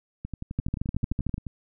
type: two click trains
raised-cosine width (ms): 5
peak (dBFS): -14 / -21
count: 11 / 15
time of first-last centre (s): 0.59-1.342 / 0.25-1.467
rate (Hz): 13.3 / 11.5
effects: none